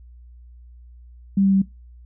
sine tone with pitch steps, 196 / 194.65 / 193.3 Hz, G3 / G3 / G3, 0 / -12 / -24 cents, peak -14 dBFS, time 1.37-1.619 s, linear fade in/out 5 ms, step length 83 ms, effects noise-tail reverb RT60 0.2 s tail -20 dB re dry + added 60 Hz sine -42 dBFS peak until 2.05 s

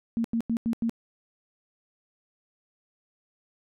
sine tone bursts, 230 Hz, A#3, 23 cents flat, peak -23 dBFS, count 5, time 0.17-0.895 s, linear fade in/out 0 ms, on 73 ms, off 90 ms, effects none

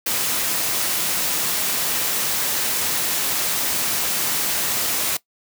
white noise, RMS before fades -22 dBFS, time 0.06-5.17 s, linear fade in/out 5 ms, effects noise-tail reverb RT60 0.1 s tail -19 dB re dry + high-pass 100 Hz 12 dB/octave

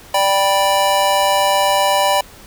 square chord, G major, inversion second, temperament just, 588 / 784 / 980 Hz, D5 / G5 / B5, +2 / 0 / -14 cents, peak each -18 dBFS, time 0.14-2.21 s, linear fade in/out 5 ms, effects pink hiss -41 dBFS RMS until 2.46 s

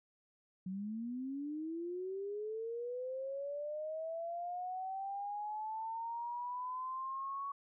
sine linear sweep, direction up, 181.9 to 1122 Hz, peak -38 dBFS, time 0.66-7.52 s, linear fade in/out 5 ms, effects none

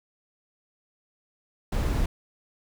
brown noise, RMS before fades -25 dBFS, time 1.72-2.06 s, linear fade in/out 5 ms, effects none

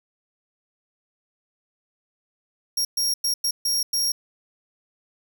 sawtooth tone bursts at uneven times, 5588 Hz, F8, in tune, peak -18 dBFS, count 6, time 2.77-2.85 / 2.97-3.14 / 3.24-3.34 / 3.44-3.51 / 3.65-3.83 / 3.93-4.12 s, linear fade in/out 5 ms, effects none

